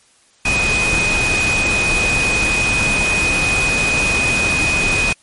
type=tone in noise; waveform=sine; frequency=2497 Hz; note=D#7; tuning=6 cents sharp; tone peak=-15 dBFS; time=0.45-5.13 s; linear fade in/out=5 ms; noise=pink; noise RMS=-20 dBFS; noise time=0.45-5.13 s; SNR=+2 dB; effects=white hiss -53 dBFS RMS until 5.22 s + MP3 48 kbps